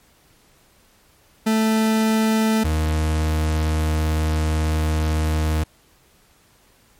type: tone pair in turn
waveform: 40% pulse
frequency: 220 / 77.95 Hz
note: A3 / D#2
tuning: 0 / +4 cents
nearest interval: octave + tritone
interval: 1796 cents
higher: first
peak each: -15 / -17 dBFS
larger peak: first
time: 1.46-2.64 / 2.64-5.64 s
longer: second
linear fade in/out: 10 ms
effects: pink hiss -56 dBFS RMS until 6.99 s + MP3 64 kbps